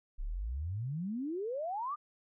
sine exponential sweep, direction up, 30.87 to 1244.5 Hz, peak -34 dBFS, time 0.18-1.96 s, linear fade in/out 20 ms, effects none

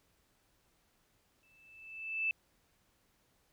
sine tone with exponential growth, 2637 Hz, E7, in tune, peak -28 dBFS, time 1.43-2.31 s, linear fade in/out 1 ms, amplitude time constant 190 ms, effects pink hiss -73 dBFS RMS until 3.52 s

